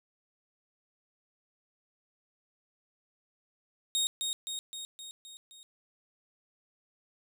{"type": "tone with echo", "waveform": "25% pulse", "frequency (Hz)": 3729, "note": "A#7", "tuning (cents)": 0, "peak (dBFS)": -23, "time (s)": [3.95, 4.07], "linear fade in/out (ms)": 0, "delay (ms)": 260, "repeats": 6, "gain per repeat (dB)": -4, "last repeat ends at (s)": 5.63, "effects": []}